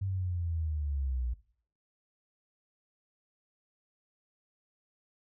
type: linear sweep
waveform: sine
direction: down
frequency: 98.3 to 58.4 Hz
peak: -30 dBFS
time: 0.01-1.34 s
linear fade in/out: 10 ms
effects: noise-tail reverb RT60 0.5 s tail -17 dB re dry